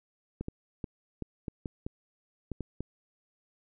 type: clicks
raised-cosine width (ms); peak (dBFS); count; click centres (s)
3; -22; 10; 0.41 / 0.484 / 0.842 / 1.223 / 1.482 / 1.658 / 1.865 / 2.517 / 2.607 / 2.806
effects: none